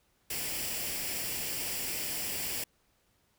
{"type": "noise with comb filter", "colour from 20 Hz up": "white", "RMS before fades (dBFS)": -35, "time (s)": [0.3, 2.64], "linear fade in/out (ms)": 5, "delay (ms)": 0.39, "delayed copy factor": 0.55, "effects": ["pink hiss -71 dBFS RMS until 3.38 s"]}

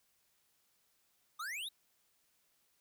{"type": "exponential sweep", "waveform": "square", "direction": "up", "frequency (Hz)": [1174.7, 3946], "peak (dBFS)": -40, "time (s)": [1.39, 1.69], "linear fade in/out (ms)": 10, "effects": ["white hiss -75 dBFS RMS until 2.8 s"]}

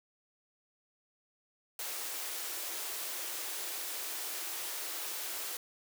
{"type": "high-pass noise", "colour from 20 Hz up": "white", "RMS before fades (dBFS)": -39, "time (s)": [1.79, 5.57], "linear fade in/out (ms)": 2, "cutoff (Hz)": 300, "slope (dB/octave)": 96, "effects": []}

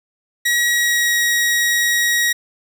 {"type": "tone with pitch glide", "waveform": "sawtooth", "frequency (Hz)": [1911, 1898.9], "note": ["A#6", "A#6"], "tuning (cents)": [43, 32], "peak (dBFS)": -11, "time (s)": [0.45, 2.33], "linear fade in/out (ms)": 10, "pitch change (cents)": -11, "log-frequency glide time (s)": [0.68, 1.19], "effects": []}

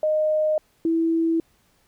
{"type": "tone pair in turn", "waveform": "sine", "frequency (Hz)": [617, 328.5], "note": ["D#5", "E4"], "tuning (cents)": [-15, -6], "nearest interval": "major seventh", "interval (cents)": 1091, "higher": "first", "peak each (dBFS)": -18, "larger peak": "neither", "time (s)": [[0.03, 0.58], [0.85, 1.4]], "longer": "neither", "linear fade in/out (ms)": 2, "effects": ["pink hiss -63 dBFS RMS until 1.87 s"]}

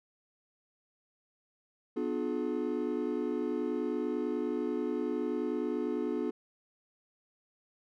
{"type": "chord", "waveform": "triangle", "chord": "B diminished seventh", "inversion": "none", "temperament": "just", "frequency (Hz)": [246.9, 296.3, 355.6, 426.7], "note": ["B3", "D4", "F4", "Ab4"], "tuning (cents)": [0, 15, 31, 47], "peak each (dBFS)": -34, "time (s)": [1.96, 6.31], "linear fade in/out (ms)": 10, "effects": []}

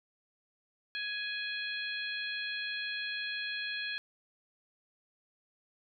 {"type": "harmonic tone", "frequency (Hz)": 834, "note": "G#5", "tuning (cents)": 7, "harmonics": [2, 3, 4, 5], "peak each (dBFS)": [-38, -40, -41, -42], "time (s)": [0.95, 3.98], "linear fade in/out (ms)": 0, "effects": []}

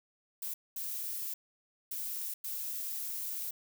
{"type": "noise bursts at uneven times", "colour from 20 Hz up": "violet", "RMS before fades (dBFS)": -38, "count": 4, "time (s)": [[0.42, 0.54], [0.76, 1.34], [1.91, 2.34], [2.44, 3.51]], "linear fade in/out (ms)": 5, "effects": []}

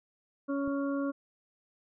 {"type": "harmonic tone", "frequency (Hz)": 279, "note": "C#4", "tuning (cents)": 11, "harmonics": [1, 2, 4, 5], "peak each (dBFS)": [-30, -36, -42, -44], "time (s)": [0.48, 1.12], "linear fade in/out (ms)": 20}
{"type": "click", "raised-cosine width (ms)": 3, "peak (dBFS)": -32, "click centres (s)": 0.677}
{"effects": []}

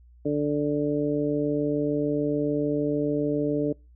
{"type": "harmonic tone", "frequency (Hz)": 146.83, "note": "D3", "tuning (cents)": 0, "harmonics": [1, 2, 3, 4], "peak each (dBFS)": [-32, -25, -27, -31], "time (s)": [0.25, 3.73], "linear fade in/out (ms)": 10, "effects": ["noise-tail reverb RT60 0.3 s tail -26 dB re dry", "added 60 Hz sine -50 dBFS peak until 3.95 s"]}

